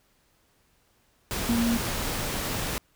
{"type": "tone in noise", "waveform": "sine", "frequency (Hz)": 233.5, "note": "A#3", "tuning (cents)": 3, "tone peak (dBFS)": -22, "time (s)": [1.49, 1.77], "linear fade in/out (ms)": 0, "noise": "pink", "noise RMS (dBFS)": -30, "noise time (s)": [1.31, 2.78], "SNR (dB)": 5, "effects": ["pink hiss -66 dBFS RMS until 2.95 s"]}